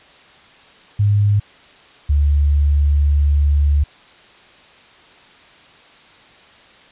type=tone pair in turn; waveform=sine; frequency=102.7 / 72.35 Hz; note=G#2 / D2; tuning=-19 / -25 cents; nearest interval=tritone; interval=606 cents; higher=first; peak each=-11 dBFS; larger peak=neither; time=0.99-1.4 / 2.09-3.84 s; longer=second; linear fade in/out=10 ms; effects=white hiss -46 dBFS RMS until 6.91 s + resampled to 8000 Hz